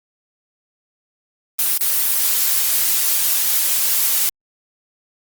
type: noise with dropouts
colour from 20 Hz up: blue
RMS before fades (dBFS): -17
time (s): 1.59-4.29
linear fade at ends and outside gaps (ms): 0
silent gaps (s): 1.776-1.809
effects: Opus 24 kbps